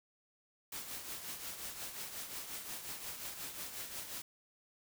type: noise with tremolo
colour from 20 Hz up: white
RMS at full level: -42 dBFS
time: 0.72-4.22 s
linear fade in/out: 5 ms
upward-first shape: triangle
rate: 5.6 Hz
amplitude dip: 60%
effects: none